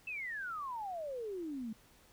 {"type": "exponential sweep", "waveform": "sine", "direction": "down", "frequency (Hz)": [2679, 211.7], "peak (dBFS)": -38, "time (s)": [0.07, 1.73], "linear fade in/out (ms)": 5, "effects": ["pink hiss -64 dBFS RMS until 2.12 s"]}